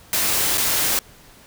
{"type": "noise with dropouts", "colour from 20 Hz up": "white", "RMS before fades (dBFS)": -20, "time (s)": [0.13, 0.99], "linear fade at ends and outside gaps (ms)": 1, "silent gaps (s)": [0.574, 0.579], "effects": ["pink hiss -48 dBFS RMS until 1.46 s"]}